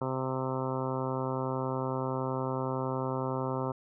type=harmonic tone; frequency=130.81 Hz; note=C3; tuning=in tune; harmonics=1 / 2 / 3 / 4 / 5 / 6 / 7 / 8 / 9 / 10; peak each=-35 / -37 / -37 / -37 / -42 / -44 / -39 / -42 / -44 / -44 dBFS; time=0.01-3.72 s; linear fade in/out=5 ms; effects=none